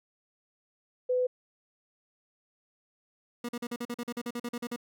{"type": "tone", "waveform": "sine", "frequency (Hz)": 502, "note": "B4", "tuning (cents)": 28, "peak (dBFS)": -24, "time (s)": [1.09, 1.27], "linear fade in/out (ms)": 10}
{"type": "tone bursts", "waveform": "30% pulse", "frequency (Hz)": 239.6, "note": "A#3", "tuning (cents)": 48, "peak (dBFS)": -30, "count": 15, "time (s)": [3.44, 4.762], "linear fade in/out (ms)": 5, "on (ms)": 48, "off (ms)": 43}
{"effects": []}